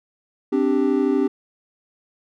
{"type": "chord", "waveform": "triangle", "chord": "C suspended second", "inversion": "none", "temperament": "just", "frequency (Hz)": [261.6, 294.3, 392.4], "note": ["C4", "D4", "G4"], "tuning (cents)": [0, 4, 2], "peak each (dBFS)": -19, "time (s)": [0.52, 1.28], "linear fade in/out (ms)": 10, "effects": []}